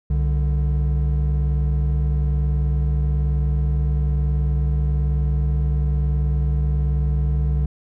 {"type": "tone pair together", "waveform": "triangle", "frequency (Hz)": [65.41, 146.51], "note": ["C2", "D3"], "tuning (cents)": [0, -4], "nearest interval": "octave + major second", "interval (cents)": 1396, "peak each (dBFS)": [-16, -21], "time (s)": [0.1, 7.66], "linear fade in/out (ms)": 5, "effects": []}